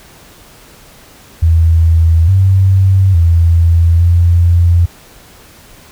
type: tone with pitch steps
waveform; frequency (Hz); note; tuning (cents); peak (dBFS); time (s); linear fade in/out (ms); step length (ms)
sine; 82.1 / 95.6 / 83.9 / 86.1; E2 / G2 / E2 / F2; -6 / -43 / +31 / -24; -5; 1.42-4.86; 10; 860
effects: pink hiss -40 dBFS RMS until 5.91 s